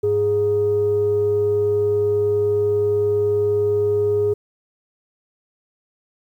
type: tone pair together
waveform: sine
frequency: 102.8 / 414.9 Hz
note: G#2 / G#4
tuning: -17 / -2 cents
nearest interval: 2 octaves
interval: 2415 cents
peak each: -25 / -15 dBFS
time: 0.03-4.34 s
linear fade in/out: 10 ms
effects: tanh soft clip ceiling -11 dBFS + 9-bit